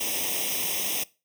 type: noise with comb filter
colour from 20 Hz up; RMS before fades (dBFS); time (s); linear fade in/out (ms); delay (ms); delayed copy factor
white; -28; 0-1.04; 10; 0.34; +1
effects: noise-tail reverb RT60 0.3 s tail -21 dB re dry + high-pass 200 Hz 12 dB/octave